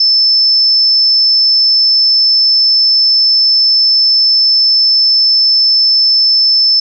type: tone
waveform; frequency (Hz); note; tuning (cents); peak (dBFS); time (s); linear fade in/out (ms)
sine; 5274; E8; 0; -6; 0-6.8; 5
effects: none